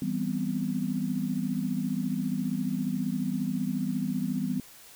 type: chord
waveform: sine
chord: C major seventh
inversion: first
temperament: equal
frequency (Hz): 164.81 / 196 / 246.9 / 261.6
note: E3 / G3 / B3 / C4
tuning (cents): 0 / 0 / 0 / 0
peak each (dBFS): -34 / -31 / -31 / -36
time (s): 0.02-4.6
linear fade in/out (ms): 2
effects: white hiss -51 dBFS RMS until 4.95 s